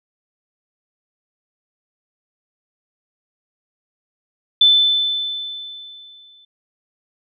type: tone with exponential decay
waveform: sine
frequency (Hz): 3520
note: A7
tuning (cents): 0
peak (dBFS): -7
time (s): 4.61-6.45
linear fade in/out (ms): 5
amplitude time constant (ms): 400
effects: none